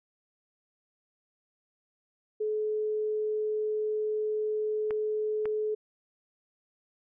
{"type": "tone", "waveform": "sine", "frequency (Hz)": 428.2, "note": "A4", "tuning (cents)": -47, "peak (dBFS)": -27, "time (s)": [2.4, 5.75], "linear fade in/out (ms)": 10}
{"type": "clicks", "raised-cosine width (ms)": 0.5, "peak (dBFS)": -24, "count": 2, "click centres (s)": [4.908, 5.456]}
{"effects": []}